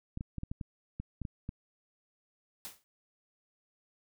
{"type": "clicks", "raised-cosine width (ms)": 5, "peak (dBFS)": -25, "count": 10, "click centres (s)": [0.174, 0.209, 0.383, 0.434, 0.515, 0.612, 1, 1.217, 1.252, 1.491]}
{"type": "noise with exponential decay", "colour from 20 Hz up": "white", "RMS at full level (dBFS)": -40, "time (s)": [2.65, 2.84], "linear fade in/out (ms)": 0, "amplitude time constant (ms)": 40}
{"effects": []}